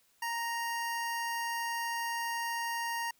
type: tone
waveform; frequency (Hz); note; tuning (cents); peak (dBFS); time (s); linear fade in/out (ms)
25% pulse; 932.3; A#5; 0; -29; 0.22-3.11; 5
effects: white hiss -69 dBFS RMS until 3.19 s